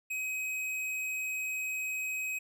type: tone with hard clipping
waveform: sine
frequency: 2531 Hz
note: D#7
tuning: 29 cents sharp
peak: -34 dBFS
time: 0.1-2.39 s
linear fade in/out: 10 ms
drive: 12 dB
effects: none